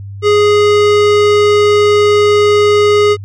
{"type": "tone", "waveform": "square", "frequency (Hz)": 415.2, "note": "G#4", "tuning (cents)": 0, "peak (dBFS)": -7, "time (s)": [0.22, 3.17], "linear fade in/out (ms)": 50, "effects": ["added 99 Hz sine -24 dBFS peak until 3.24 s", "low-pass 5000 Hz 12 dB/octave"]}